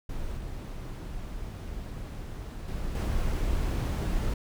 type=noise with level steps; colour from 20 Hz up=brown; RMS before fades=-35 / -37 / -33 / -28 dBFS; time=0.09-4.34 s; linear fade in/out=5 ms; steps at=0.37 / 2.68 / 2.95 s; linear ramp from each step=2 ms; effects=none